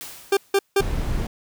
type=noise with exponential decay; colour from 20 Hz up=white; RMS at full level=-34 dBFS; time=0.01-0.8 s; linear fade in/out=0 ms; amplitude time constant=170 ms
type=tone bursts; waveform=40% pulse; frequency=395.6 Hz; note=G4; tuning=16 cents sharp; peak=-14 dBFS; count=3; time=0.32-0.81 s; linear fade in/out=5 ms; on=50 ms; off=170 ms
type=noise; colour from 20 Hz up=brown; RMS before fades=-24 dBFS; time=0.8-1.27 s; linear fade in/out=5 ms
effects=none